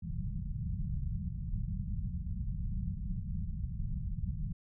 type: low-pass noise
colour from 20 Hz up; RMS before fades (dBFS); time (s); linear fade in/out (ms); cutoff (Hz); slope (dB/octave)
pink; -36; 0.02-4.53; 10; 200; 96
effects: none